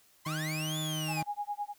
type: linear two-way sweep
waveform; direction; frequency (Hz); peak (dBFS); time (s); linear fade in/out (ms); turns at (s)
sawtooth; up then down; 984 to 3548 to 2357; -33; 0.25-1.22; 10; 0.79
type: tone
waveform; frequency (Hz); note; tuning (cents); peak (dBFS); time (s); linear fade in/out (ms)
35% pulse; 155.56; D#3; 0; -32; 0.26-1.23; 5
type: tone with tremolo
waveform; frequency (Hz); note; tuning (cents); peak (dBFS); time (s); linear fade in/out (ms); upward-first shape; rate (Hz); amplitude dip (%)
sine; 824; G#5; -14; -30; 1.07-1.74; 50; sine; 9.6; 100
effects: white hiss -64 dBFS RMS until 1.78 s